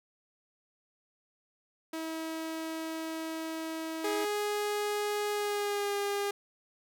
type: tone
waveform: sawtooth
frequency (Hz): 322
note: E4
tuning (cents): -41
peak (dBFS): -31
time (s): 1.93-4.25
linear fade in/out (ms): 5
type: tone with pitch glide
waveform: sawtooth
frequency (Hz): 415.3 to 404.4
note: G#4 to G#4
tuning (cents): 0 to -46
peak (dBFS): -26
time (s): 4.04-6.31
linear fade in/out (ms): 5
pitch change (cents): -46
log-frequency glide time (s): 5.32-5.96
effects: none